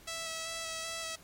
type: tone with vibrato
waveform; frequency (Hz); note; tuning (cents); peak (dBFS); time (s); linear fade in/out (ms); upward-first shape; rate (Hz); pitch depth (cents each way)
5% pulse; 654; E5; -14; -25; 0.07-1.16; 10; square; 2.6; 11
effects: pink hiss -57 dBFS RMS until 1.23 s + MP3 64 kbps